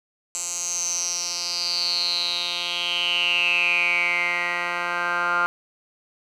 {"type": "tone with band-pass filter sweep", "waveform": "10% pulse", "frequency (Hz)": 174.61, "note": "F3", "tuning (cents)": 0, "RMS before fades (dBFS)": -24, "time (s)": [0.35, 5.46], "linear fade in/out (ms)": 0, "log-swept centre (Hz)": [7300, 1400], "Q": 9.4, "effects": []}